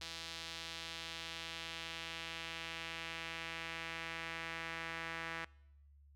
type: tone with band-pass filter sweep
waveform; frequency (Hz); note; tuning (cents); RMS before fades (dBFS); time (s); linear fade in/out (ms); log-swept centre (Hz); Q
sawtooth; 164.81; E3; 0; -45; 0.01-5.45; 5; 4100 to 1900; 1.7
effects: noise-tail reverb RT60 0.9 s tail -25 dB re dry + added 71 Hz sine -60 dBFS peak until 6.15 s